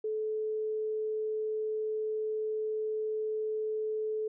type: tone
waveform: sine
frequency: 432.8 Hz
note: A4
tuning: 29 cents flat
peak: -30 dBFS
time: 0.04-4.28 s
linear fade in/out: 5 ms
effects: none